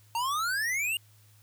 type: exponential sweep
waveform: square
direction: up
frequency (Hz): 903 to 2872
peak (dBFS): -28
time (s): 0.15-0.97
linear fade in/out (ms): 2
effects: added 105 Hz sine -57 dBFS peak until 1.42 s + white hiss -63 dBFS RMS until 1.42 s